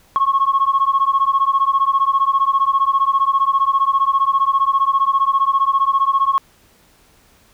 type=beating tone pair; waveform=sine; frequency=1085 / 1100 Hz; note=C#6 / C#6; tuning=-37 / -14 cents; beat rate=15 Hz; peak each=-15 dBFS; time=0.16-6.38 s; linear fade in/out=0 ms; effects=tanh soft clip ceiling -7 dBFS + pink hiss -53 dBFS RMS until 7.53 s